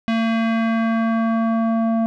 square tone with low-pass filter sweep, 226.5 Hz, A#3, 50 cents flat, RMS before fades -19 dBFS, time 0.08-2.06 s, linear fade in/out 0 ms, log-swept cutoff 3000 to 760 Hz, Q 1.4, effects none

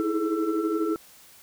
sine tone cluster, 315 / 327.1 / 411.8 / 430.1 / 1336 Hz, D#4 / E4 / G#4 / A4 / E6, +21 / -13 / -15 / -39 / +23 cents, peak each -32 / -25 / -33 / -29 / -34 dBFS, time 0-0.96 s, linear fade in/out 0 ms, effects tanh soft clip ceiling -14 dBFS + white hiss -52 dBFS RMS until 1.42 s

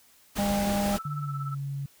pink noise, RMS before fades -33 dBFS, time 0.35-0.99 s, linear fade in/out 20 ms
harmonic tone, 201.9 Hz, G#3, 49 cents flat, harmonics 1 / 3 / 4, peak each -26 / -31 / -32 dBFS, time 0.38-0.97 s, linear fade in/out 10 ms
sine tone with tremolo, 1318.5 Hz, E6, in tune, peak -33 dBFS, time 0.93-1.55 s, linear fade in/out 10 ms, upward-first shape sine, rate 17 Hz, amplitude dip 80%
sine tone with pitch glide, 146.83 to 139.31 Hz, D3 to C#3, 0 to +9 cents, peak -30 dBFS, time 1.05-1.86 s, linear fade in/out 5 ms, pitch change -91 cents, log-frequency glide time 1.19-1.35 s
effects white hiss -59 dBFS RMS until 2 s

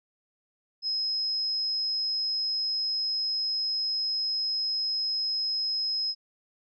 sine tone, 5120 Hz, D#8, 49 cents sharp, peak -26 dBFS, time 0.82-6.15 s, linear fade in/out 50 ms, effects none

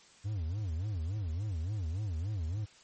triangle tone with vibrato, 92 Hz, F#2, 9 cents flat, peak -30 dBFS, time 0.24-2.66 s, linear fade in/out 20 ms, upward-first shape sine, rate 3.5 Hz, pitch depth 290 cents each way, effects white hiss -59 dBFS RMS until 2.83 s + MP3 32 kbps

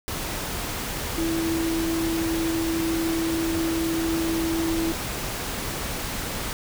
sine tone in noise, 328.4 Hz, E4, 6 cents flat, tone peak -23 dBFS, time 1.18-4.92 s, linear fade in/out 0 ms, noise pink, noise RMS -30 dBFS, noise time 0.08-6.53 s, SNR +4 dB, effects none

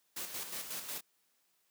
white noise with tremolo, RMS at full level -40 dBFS, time 0.16-1.01 s, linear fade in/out 10 ms, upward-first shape square, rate 5.5 Hz, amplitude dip 50%, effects white hiss -75 dBFS RMS until 1.7 s + high-pass 150 Hz 12 dB/octave

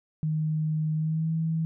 sine tone with pitch glide, 155.56 to 161.6 Hz, D#3 to E3, 0 to -34 cents, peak -24 dBFS, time 0.23-1.65 s, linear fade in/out 0 ms, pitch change +66 cents, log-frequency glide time 0.95-1.31 s, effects none

